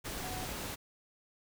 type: tone in noise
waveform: sine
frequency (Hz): 740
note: F#5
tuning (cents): 0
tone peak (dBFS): -43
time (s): 0.22-0.46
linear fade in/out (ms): 20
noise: pink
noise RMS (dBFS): -40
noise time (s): 0.04-0.76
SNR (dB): -6
effects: none